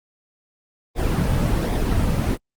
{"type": "noise with flanger", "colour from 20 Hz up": "brown", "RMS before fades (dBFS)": -20, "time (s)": [0.95, 2.38], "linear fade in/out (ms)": 50, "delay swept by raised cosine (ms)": [0.69, 2.89], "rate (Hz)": 1.3, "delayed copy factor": -0.5, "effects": ["Opus 24 kbps"]}